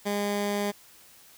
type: tone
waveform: 15% pulse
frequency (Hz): 204.1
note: G#3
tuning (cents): -30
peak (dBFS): -20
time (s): 0.05-0.72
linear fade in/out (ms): 20
effects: white hiss -54 dBFS RMS until 1.37 s